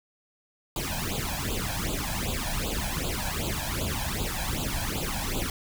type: noise with flanger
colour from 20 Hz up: pink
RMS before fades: -30 dBFS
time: 0.76-5.5 s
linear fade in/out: 2 ms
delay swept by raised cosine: 0.26 to 1.26 ms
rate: 2.6 Hz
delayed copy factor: +0.95
effects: none